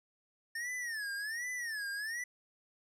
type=tone with vibrato; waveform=square; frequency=1794 Hz; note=A6; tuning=33 cents sharp; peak=-37 dBFS; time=0.55-2.24 s; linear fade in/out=5 ms; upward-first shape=sine; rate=1.3 Hz; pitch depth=190 cents each way; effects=low-pass 12000 Hz 12 dB/octave